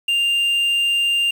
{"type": "tone with quantisation", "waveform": "triangle", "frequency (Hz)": 2794, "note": "F7", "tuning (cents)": 0, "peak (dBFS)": -14, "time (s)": [0.08, 1.31], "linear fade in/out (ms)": 5, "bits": 7, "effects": []}